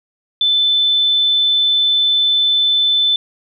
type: tone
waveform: sine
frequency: 3520 Hz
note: A7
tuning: in tune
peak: -11 dBFS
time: 0.41-3.16 s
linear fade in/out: 2 ms
effects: none